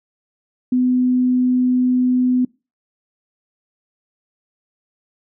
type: tone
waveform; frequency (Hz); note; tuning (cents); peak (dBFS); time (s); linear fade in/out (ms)
sine; 251.5; B3; +32; -13; 0.72-2.45; 5
effects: noise-tail reverb RT60 0.3 s tail -25 dB re dry